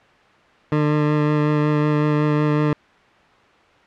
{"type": "tone with vibrato", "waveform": "20% pulse", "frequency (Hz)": 150, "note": "D3", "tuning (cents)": 37, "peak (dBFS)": -11, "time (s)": [0.72, 2.73], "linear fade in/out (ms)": 2, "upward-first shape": "sine", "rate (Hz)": 5.4, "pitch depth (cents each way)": 12, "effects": ["white hiss -51 dBFS RMS until 3.86 s", "low-pass 2000 Hz 12 dB/octave"]}